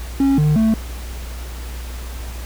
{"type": "tone with pitch steps", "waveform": "triangle", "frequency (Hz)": [273.8, 150.8, 221.1], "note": ["C#4", "D3", "A3"], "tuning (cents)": [-21, 46, 9], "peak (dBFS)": -10, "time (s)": [0.2, 0.74], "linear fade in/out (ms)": 2, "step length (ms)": 180, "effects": ["added 60 Hz sine -27 dBFS peak until 2.45 s", "pink hiss -37 dBFS RMS until 2.45 s"]}